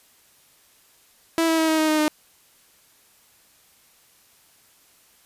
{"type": "tone with pitch steps", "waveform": "sawtooth", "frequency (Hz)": [328.9, 324.7, 320.6, 316.6, 312.6, 308.7, 304.8], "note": ["E4", "E4", "E4", "D#4", "D#4", "D#4", "D#4"], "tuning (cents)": [-4, -26, -48, 30, 8, -14, -36], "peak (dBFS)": -14, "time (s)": [1.38, 2.08], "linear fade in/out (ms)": 0, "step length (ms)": 100, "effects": ["white hiss -57 dBFS RMS until 5.25 s", "resampled to 32000 Hz"]}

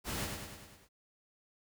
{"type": "noise with echo", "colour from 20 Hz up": "pink", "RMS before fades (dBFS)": -38, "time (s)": [0.04, 0.29], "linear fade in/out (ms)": 50, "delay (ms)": 100, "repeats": 6, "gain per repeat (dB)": -4, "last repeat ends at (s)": 0.89, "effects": []}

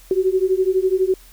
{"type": "beating tone pair", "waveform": "sine", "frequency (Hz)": [370, 382], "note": ["F#4", "G4"], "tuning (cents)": [0, -45], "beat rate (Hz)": 12, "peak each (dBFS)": [-18, -18], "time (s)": [0.11, 1.14], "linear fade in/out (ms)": 2, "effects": ["added 41 Hz sine -45 dBFS peak until 1.32 s", "white hiss -49 dBFS RMS until 1.32 s"]}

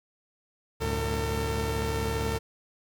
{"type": "tone cluster", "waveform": "sawtooth", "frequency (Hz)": [72, 94.7, 110.2, 451.4], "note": ["D2", "F#2", "A2", "A4"], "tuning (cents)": [-34, 41, 3, 44], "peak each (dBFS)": [-27, -36, -30, -27], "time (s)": [0.8, 2.39], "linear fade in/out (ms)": 20, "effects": []}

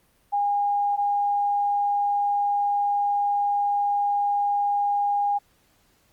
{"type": "tone pair in turn", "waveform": "sine", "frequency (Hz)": [814, 814], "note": ["G#5", "G#5"], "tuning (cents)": [-35, -35], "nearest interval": "unison", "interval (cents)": 0, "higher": "neither", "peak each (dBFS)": -20, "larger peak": "neither", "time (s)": [[0.32, 0.97], [0.97, 5.39]], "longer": "second", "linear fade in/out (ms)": 20, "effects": ["pink hiss -63 dBFS RMS until 6.12 s", "Opus 32 kbps"]}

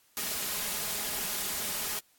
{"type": "noise with comb filter", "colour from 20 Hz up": "white", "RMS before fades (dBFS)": -33, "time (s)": [0.17, 1.99], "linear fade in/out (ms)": 0, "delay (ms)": 4.8, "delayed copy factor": 0.5, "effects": ["white hiss -65 dBFS RMS until 2.18 s", "AAC 64 kbps"]}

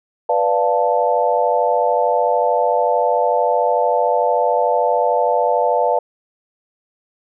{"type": "chord", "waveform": "sine", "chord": "B half-diminished seventh", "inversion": "none", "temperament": "equal", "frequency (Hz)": [493.9, 587.3, 698.5, 880], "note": ["B4", "D5", "F5", "A5"], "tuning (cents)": [0, 0, 0, 0], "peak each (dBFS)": -19, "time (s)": [0.29, 5.99], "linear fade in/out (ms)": 5, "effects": []}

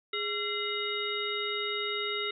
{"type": "harmonic tone with a mistuned harmonic", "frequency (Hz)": 415, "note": "G#4", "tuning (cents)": -1, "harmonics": [1, 3, 5, 7, 9], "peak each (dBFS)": [-36, -38, -36, -38, -35], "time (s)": [0.13, 2.31], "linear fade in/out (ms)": 5, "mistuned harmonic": 3, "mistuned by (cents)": 140, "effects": []}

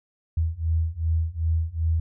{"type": "beating tone pair", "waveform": "sine", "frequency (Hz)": [80.1, 82.7], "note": ["E2", "E2"], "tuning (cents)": [-49, 6], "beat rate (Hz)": 2.6, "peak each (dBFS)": [-25, -24], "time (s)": [0.37, 2], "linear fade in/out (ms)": 5, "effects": []}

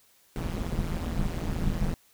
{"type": "noise with amplitude modulation", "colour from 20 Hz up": "brown", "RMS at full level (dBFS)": -25, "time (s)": [0.36, 1.94], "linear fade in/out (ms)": 0, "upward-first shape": "sine", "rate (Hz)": 168, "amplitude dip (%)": 95, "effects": ["white hiss -62 dBFS RMS until 2.13 s"]}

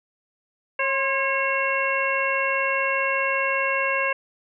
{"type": "harmonic tone with a mistuned harmonic", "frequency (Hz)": 545, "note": "C#5", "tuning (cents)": -29, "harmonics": [1, 2, 3, 4, 5], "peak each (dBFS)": [-27, -27, -27, -27, -27], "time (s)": [0.79, 4.13], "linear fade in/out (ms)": 5, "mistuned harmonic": 2, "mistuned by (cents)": -50, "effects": []}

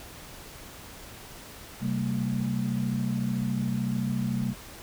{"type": "tone cluster", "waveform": "sine", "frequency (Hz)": [131.3, 193.1, 226.9], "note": ["C3", "G3", "A#3"], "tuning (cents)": [6, -26, -47], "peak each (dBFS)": -30, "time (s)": [1.8, 4.55], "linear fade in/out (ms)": 50, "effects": ["pink hiss -45 dBFS RMS until 4.82 s"]}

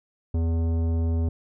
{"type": "tone with tanh clipping", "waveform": "sine", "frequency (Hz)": 82.6, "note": "E2", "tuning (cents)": 4, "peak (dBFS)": -23, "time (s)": [0.34, 1.29], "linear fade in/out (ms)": 5, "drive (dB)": 14, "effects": []}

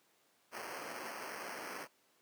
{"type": "noise with sample-and-hold", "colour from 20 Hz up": "white", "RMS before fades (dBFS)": -44, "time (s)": [0.51, 1.88], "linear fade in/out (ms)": 50, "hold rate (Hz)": 3675, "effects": ["pink hiss -71 dBFS RMS until 2.21 s", "high-pass 300 Hz 12 dB/octave"]}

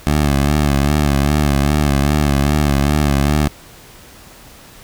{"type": "tone with vibrato", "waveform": "15% pulse", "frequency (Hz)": 72.2, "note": "D2", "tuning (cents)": -29, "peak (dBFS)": -6, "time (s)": [0.07, 3.48], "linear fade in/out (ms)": 0, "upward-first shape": "sine", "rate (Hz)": 2.5, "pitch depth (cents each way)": 75, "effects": ["pink hiss -41 dBFS RMS until 4.83 s"]}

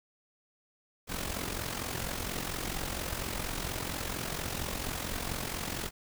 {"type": "noise with amplitude modulation", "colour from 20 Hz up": "pink", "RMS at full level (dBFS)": -33, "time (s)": [1.07, 5.91], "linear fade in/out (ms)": 50, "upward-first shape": "sine", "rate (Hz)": 44.3, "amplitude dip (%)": 65, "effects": []}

